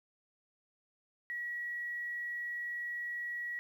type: tone with quantisation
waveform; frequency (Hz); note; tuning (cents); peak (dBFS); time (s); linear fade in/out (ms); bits
sine; 1921; B6; -48; -36; 1.3-3.59; 0; 11
effects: none